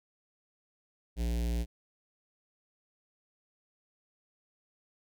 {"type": "tone with notch filter", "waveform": "square", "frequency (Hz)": 58.27, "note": "A#1", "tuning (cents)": 0, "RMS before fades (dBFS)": -31, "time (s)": [1.16, 1.66], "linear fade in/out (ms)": 50, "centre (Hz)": 1200, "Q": 0.62, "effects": []}